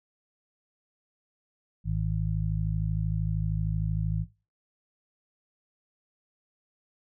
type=harmonic tone; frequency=53 Hz; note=G#1; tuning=36 cents sharp; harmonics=1 / 2 / 3; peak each=-30 / -30 / -30 dBFS; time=1.84-4.26 s; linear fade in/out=50 ms; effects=noise-tail reverb RT60 0.3 s tail -18 dB re dry